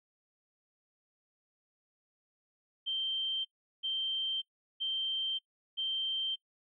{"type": "tone bursts", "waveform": "sine", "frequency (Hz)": 3136, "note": "G7", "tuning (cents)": 0, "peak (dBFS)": -31, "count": 4, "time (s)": [2.86, 6.36], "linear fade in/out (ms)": 20, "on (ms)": 590, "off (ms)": 380, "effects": ["noise-tail reverb RT60 0.1 s tail -24 dB re dry"]}